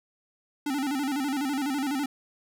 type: tone with vibrato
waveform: square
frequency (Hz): 277.2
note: C#4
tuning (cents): 0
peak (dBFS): -27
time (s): 0.66-2.06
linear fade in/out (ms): 5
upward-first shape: square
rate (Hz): 12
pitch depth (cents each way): 98
effects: none